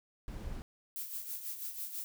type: noise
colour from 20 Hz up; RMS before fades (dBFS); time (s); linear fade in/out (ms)
brown; -41; 0.28-0.62; 0
type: noise with tremolo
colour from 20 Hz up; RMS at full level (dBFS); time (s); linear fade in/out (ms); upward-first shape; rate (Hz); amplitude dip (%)
violet; -39; 0.96-2.04; 0; sine; 6.1; 60
effects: none